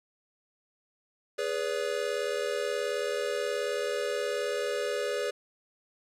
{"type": "chord", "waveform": "square", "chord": "G# diminished", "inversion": "none", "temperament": "equal with one note detuned", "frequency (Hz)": [415.3, 493.9, 572.6], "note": ["G#4", "B4", "D5"], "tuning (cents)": [0, 0, -44], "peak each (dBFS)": -34, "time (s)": [1.38, 5.31], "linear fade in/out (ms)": 10, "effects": ["low-pass 9000 Hz 12 dB/octave", "11-bit"]}